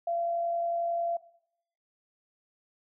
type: tone with amplitude modulation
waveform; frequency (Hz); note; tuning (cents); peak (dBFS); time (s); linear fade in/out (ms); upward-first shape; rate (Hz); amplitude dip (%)
sine; 683; F5; -39; -26; 0.07-1.17; 5; sine; 51; 30
effects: noise-tail reverb RT60 0.7 s tail -18 dB re dry